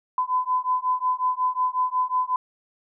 sine beating tone pair, 1008 / 1013.5 Hz, B5 / B5, +35 / +45 cents, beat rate 5.5 Hz, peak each -24 / -24 dBFS, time 0.18-2.36 s, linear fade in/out 2 ms, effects none

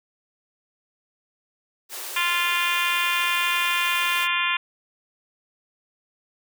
white high-pass noise, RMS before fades -34 dBFS, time 1.89-4.28 s, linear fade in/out 50 ms, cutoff 330 Hz, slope 48 dB/octave
harmonic tone, 348.4 Hz, F4, 4 cents flat, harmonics 3 / 4 / 5 / 6 / 7 / 8 / 9 / 10, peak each -27 / -31 / -29 / -31 / -26 / -29 / -32 / -32 dBFS, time 2.16-4.57 s, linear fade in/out 5 ms
effects none

